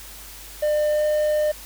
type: tone with pitch glide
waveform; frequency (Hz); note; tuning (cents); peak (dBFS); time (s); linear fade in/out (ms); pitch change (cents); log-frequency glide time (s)
triangle; 601 to 604.8; D5 to D#5; +40 to -49; -16; 0.62-1.52; 10; +11; 0.9-1.05
effects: added 50 Hz sine -44 dBFS peak until 1.65 s + white hiss -41 dBFS RMS until 1.65 s